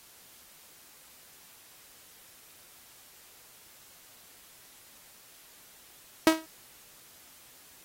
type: tone with exponential decay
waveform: sawtooth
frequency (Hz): 320.1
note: D#4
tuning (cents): +49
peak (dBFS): -10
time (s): 6.27-6.46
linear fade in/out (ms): 1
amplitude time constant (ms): 40
effects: white hiss -55 dBFS RMS until 7.84 s + AAC 48 kbps